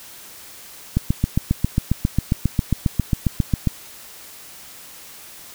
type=click train; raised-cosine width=5 ms; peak=-4 dBFS; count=21; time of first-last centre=0.97-3.673 s; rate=7.4 Hz; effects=white hiss -41 dBFS RMS until 5.54 s